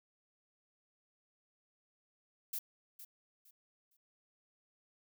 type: noise with echo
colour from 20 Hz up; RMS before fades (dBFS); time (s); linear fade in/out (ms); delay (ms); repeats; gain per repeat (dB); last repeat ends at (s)
violet; -39; 2.53-2.59; 5; 460; 3; -12; 3.97
effects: none